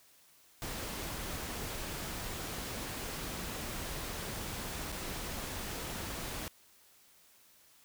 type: noise with dropouts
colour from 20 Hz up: pink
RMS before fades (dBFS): -40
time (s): 0.62-6.48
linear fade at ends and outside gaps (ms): 0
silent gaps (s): 4.919-4.925
effects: white hiss -63 dBFS RMS until 7.84 s